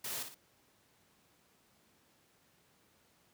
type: noise with echo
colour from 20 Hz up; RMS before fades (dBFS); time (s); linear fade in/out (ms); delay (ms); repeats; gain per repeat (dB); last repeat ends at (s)
white; -40; 0.04-0.23; 5; 58; 2; -7; 0.346
effects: pink hiss -69 dBFS RMS until 3.33 s + high-pass 100 Hz 12 dB/octave